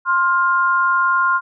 sine tone pair together, 1056 / 1407.2 Hz, C6 / F6, +16 / +13 cents, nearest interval perfect fourth, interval 497 cents, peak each -16 dBFS, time 0.05-1.41 s, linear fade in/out 50 ms, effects none

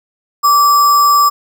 sine tone with sample-and-hold, 1162 Hz, D6, 19 cents flat, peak -6 dBFS, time 0.43-1.3 s, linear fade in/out 20 ms, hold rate 6300 Hz, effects none

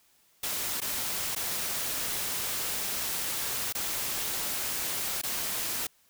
white noise with dropouts, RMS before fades -32 dBFS, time 0.43-5.87 s, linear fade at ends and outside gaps 5 ms, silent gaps 0.804-0.816 / 1.351-1.361 / 3.726-3.749 / 5.216-5.234 s, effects white hiss -65 dBFS RMS until 6.09 s

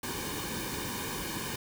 pink noise with comb filter, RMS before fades -36 dBFS, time 0.03-1.56 s, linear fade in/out 5 ms, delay 1.5 ms, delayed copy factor -0.8, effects none

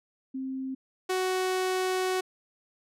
sine / sawtooth tone pair in turn, 263.9 / 371.9 Hz, C4 / F#4, +15 / +9 cents, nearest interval tritone, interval 594 cents, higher second, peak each -31 / -22 dBFS, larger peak second, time 0.34-0.75 / 1.09-2.21 s, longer second, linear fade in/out 10 ms, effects low-pass 12000 Hz 12 dB/octave

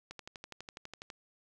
click train, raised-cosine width 0.2 ms, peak -27 dBFS, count 13, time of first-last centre 0.11-1.102 s, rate 12.1 Hz, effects none

